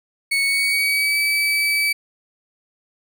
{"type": "tone with pitch glide", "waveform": "35% pulse", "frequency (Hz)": [2217, 2298], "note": ["C#7", "D7"], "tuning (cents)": [0, -38], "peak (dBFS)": -15, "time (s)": [0.31, 1.93], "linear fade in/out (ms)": 10, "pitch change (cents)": 62, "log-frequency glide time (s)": [0.44, 1.19], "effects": []}